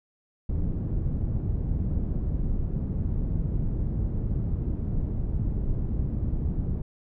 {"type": "low-pass noise", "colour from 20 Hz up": "pink", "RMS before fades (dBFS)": -27, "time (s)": [0.49, 6.82], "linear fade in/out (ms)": 5, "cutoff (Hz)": 180, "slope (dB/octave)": 12, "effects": []}